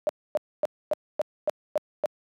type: tone bursts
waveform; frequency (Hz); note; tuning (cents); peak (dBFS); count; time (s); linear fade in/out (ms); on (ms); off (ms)
sine; 604; D5; +48; -20; 8; 0.07-2.058; 0; 21; 260
effects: high-pass 200 Hz 12 dB/octave